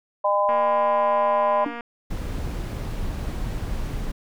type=harmonic tone; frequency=202.5 Hz; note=G#3; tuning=43 cents flat; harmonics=3 / 4 / 5; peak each=-21 / -26 / -21 dBFS; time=0.24-1.65 s; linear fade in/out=10 ms
type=click train; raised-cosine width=0.5 ms; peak=-20 dBFS; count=312; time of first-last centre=0.49-1.808 s; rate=236 Hz
type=tone with exponential decay; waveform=triangle; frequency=289.3 Hz; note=D4; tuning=26 cents flat; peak=-20 dBFS; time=1.66-1.8 s; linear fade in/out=2 ms; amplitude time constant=30 ms
type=noise; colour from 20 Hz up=brown; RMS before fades=-28 dBFS; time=2.1-4.12 s; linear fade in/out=10 ms
effects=none